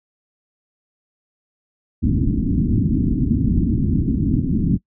white low-pass noise, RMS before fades -18 dBFS, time 2.02-4.78 s, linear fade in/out 20 ms, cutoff 290 Hz, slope 48 dB/octave, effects noise-tail reverb RT60 0.1 s tail -23 dB re dry

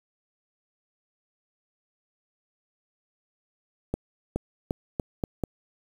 accelerating click train, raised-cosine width 2 ms, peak -13 dBFS, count 6, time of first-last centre 3.94-5.437 s, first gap 420 ms, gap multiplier 0.83, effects 7-bit

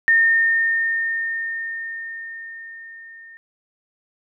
sine tone with level ramp, 1824 Hz, A#6, 38 cents flat, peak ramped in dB -11 to -40 dBFS, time 0.08-3.37 s, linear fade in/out 0 ms, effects none

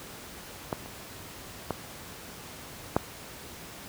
clicks, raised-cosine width 1 ms, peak -14 / -29 / -14 / -7 dBFS, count 4, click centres 0.728 / 0.86 / 1.707 / 2.965 s, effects pink hiss -44 dBFS RMS until 3.88 s + high-pass 60 Hz 12 dB/octave

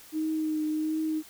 sine tone with vibrato, 311.1 Hz, D#4, in tune, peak -26 dBFS, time 0.12-1.23 s, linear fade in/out 50 ms, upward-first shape triangle, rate 1.4 Hz, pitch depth 26 cents each way, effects white hiss -51 dBFS RMS until 1.29 s

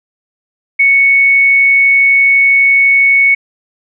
sine tone, 2217 Hz, C#7, in tune, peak -5 dBFS, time 0.79-3.35 s, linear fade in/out 10 ms, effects none

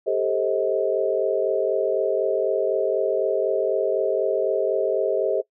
sine chord, A half-diminished seventh, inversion third, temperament just, 396 / 440 / 528 / 633.6 Hz, G4 / A4 / C5 / Eb5, +18 / 0 / +16 / +31 cents, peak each -25 dBFS, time 0.06-5.42 s, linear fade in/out 20 ms, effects noise-tail reverb RT60 0.1 s tail -20 dB re dry

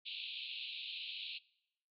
pink band-pass noise, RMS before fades -45 dBFS, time 0.05-1.39 s, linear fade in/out 20 ms, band 2500 to 4200 Hz, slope 96 dB/octave, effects noise-tail reverb RT60 0.8 s tail -22 dB re dry

